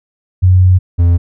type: tone pair in turn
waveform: sine / triangle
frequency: 92 / 86.11 Hz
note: F#2 / F2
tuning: -9 / -24 cents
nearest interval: minor second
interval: 115 cents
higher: first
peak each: -4 dBFS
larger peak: neither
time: 0.42-0.79 / 0.98-1.18 s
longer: first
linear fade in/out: 20 ms
effects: none